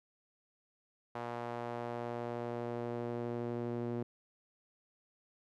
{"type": "tone with band-pass filter sweep", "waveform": "sawtooth", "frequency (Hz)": 119.2, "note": "A#2", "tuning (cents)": 39, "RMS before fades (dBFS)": -39, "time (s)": [1.15, 4.03], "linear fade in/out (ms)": 5, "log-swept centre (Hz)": [840, 330], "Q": 1.3, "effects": []}